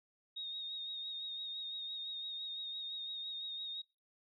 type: tone with vibrato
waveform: sine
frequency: 3729 Hz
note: A#7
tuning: in tune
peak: -40 dBFS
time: 0.36-3.82 s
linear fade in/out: 10 ms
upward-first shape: sine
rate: 5.9 Hz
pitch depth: 31 cents each way
effects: noise-tail reverb RT60 0.3 s tail -24 dB re dry

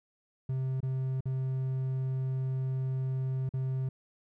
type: tone with dropouts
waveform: triangle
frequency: 131.3 Hz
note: C3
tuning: 6 cents sharp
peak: -27 dBFS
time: 0.49-3.89 s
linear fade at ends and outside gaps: 5 ms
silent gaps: 0.805-0.829 / 1.207-1.255 / 3.492-3.537 s
effects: none

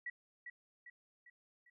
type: tone with echo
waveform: sine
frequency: 1936 Hz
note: B6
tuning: 35 cents flat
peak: -39 dBFS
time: 0.06-0.1 s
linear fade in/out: 5 ms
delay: 400 ms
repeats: 4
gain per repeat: -6 dB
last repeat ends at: 1.7 s
effects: none

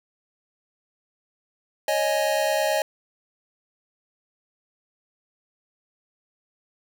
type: chord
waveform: square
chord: C# suspended second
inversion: none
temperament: just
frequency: 554.4 / 623.7 / 831.5 Hz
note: C#5 / D#5 / G#5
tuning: 0 / +4 / +2 cents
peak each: -27 / -24 / -28 dBFS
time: 1.88-2.82 s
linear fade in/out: 2 ms
effects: none

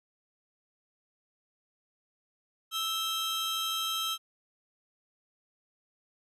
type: tone cluster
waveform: 40% pulse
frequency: 1319 / 3173 / 3864 Hz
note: E6 / G7 / B7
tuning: +1 / +20 / -39 cents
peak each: -34 / -32 / -36 dBFS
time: 2.71-4.18 s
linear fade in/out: 50 ms
effects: resampled to 32000 Hz

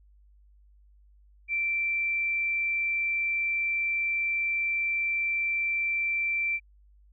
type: tone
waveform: sine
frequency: 2345 Hz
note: D7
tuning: 3 cents flat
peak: -25 dBFS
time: 1.48-6.6 s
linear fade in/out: 50 ms
effects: added 50 Hz sine -55 dBFS peak until 7.12 s

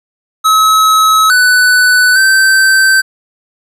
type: tone with pitch steps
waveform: square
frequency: 1286 / 1494 / 1550 Hz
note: E6 / F#6 / G6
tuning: -43 / +16 / -20 cents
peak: -6 dBFS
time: 0.44-3.02 s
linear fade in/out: 20 ms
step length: 860 ms
effects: resampled to 32000 Hz + 8-bit

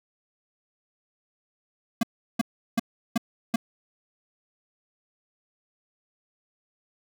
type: tone bursts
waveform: square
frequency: 230.1 Hz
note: A#3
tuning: 22 cents flat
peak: -20 dBFS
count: 5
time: 2.01-3.56 s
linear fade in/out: 5 ms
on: 22 ms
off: 360 ms
effects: none

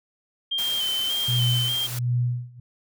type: tone with vibrato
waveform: sine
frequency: 3136 Hz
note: G7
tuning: in tune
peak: -23 dBFS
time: 0.51-1.87 s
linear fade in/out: 10 ms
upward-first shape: square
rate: 1.7 Hz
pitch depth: 31 cents each way
type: noise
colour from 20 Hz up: white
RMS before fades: -34 dBFS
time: 0.58-1.99 s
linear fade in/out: 5 ms
type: tone with tremolo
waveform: sine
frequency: 122.2 Hz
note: B2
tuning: 18 cents flat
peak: -19 dBFS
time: 1.28-2.6 s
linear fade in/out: 5 ms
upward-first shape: sine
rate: 1.4 Hz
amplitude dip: 95%
effects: none

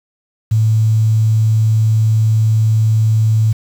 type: tone with quantisation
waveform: sine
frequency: 110 Hz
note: A2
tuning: in tune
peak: -9 dBFS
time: 0.51-3.53 s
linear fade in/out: 10 ms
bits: 6
effects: none

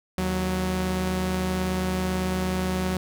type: tone pair together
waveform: sawtooth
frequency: 77.69 / 185 Hz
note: D#2 / F#3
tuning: -2 / 0 cents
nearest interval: octave + minor third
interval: 1502 cents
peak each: -26 / -21 dBFS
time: 0.18-2.97 s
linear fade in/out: 0 ms
effects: none

